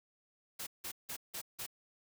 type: noise bursts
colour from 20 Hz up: white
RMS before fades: -42 dBFS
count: 5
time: 0.59-1.665 s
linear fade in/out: 10 ms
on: 79 ms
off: 170 ms
effects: none